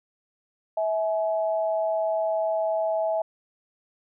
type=tone pair together; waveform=sine; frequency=649 / 845.7 Hz; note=E5 / G#5; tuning=-27 / +31 cents; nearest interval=perfect fourth; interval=458 cents; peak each=-23 / -30 dBFS; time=0.77-3.22 s; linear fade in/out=5 ms; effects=none